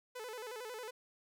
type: tone with vibrato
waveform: sawtooth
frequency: 466.2 Hz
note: A#4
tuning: in tune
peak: -39 dBFS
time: 0.15-0.91 s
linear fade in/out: 10 ms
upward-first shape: square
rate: 11 Hz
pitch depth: 120 cents each way
effects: 13-bit